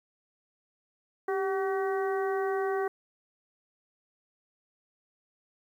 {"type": "harmonic tone with a mistuned harmonic", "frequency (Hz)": 380, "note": "F#4", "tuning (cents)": 46, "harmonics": [1, 2, 3, 4, 5], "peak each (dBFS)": [-28, -34, -38, -40, -42], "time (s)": [1.28, 2.88], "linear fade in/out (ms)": 5, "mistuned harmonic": 1, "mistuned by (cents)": 53, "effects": ["10-bit"]}